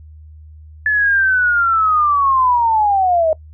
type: linear sweep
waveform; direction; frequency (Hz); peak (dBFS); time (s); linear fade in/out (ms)
sine; down; 1731 to 619; -11; 0.86-3.33; 2
effects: noise-tail reverb RT60 0.1 s tail -21 dB re dry + added 77 Hz sine -36 dBFS peak until 3.53 s